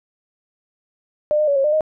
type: tone with pitch steps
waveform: sine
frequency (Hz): 601 / 608 / 566 / 544 / 601 / 622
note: D5 / D#5 / C#5 / C#5 / D5 / D#5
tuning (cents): +40 / -40 / +36 / -33 / +40 / -1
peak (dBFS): -14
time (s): 1.31-1.808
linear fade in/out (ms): 0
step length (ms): 83
effects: none